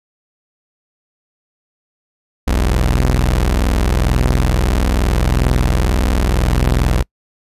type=tone pair together; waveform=sawtooth; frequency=42.21 / 62.9 Hz; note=E1 / B1; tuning=+42 / +32 cents; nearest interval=perfect fifth; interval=690 cents; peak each=-11 dBFS; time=2.47-7.03 s; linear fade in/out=10 ms; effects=noise-tail reverb RT60 0.1 s tail -26 dB re dry + resampled to 32000 Hz